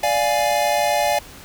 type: chord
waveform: square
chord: D diminished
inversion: none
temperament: equal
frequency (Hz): 587.3 / 698.5 / 830.6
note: D5 / F5 / Ab5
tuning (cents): 0 / 0 / 0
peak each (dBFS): -22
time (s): 0.03-1.19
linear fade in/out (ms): 5
effects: pink hiss -41 dBFS RMS until 1.44 s